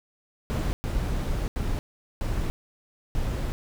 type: noise bursts at uneven times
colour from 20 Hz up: brown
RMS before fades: -27 dBFS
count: 5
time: 0.5-0.73 / 0.84-1.48 / 1.56-1.79 / 2.21-2.5 / 3.15-3.52 s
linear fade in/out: 0 ms
effects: none